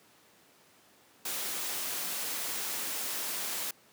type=noise; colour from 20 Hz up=white; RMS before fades=-35 dBFS; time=1.25-3.71 s; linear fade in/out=5 ms; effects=pink hiss -61 dBFS RMS until 3.92 s + high-pass 200 Hz 12 dB/octave